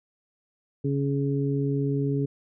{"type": "harmonic tone", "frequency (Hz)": 139.7, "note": "C#3", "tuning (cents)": 14, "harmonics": [1, 2, 3], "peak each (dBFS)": [-25, -28, -30], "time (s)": [0.84, 2.26], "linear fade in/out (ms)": 10, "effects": []}